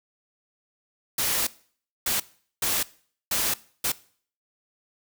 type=noise bursts at uneven times; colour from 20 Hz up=white; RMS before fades=-25 dBFS; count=5; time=1.18-1.47 / 2.06-2.2 / 2.62-2.83 / 3.31-3.54 / 3.84-3.92 s; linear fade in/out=5 ms; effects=noise-tail reverb RT60 0.5 s tail -20 dB re dry